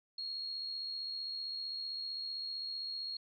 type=tone with amplitude modulation; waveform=sine; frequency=4289 Hz; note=C8; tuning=42 cents sharp; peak=-36 dBFS; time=0.18-3.17 s; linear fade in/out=5 ms; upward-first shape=sine; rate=75.5 Hz; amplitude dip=40%; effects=none